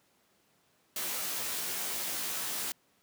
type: noise with comb filter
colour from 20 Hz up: white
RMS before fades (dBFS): -35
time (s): 0.96-2.72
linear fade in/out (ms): 2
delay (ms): 16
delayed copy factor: +0.95
effects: pink hiss -69 dBFS RMS until 3.02 s + high-pass 150 Hz 12 dB/octave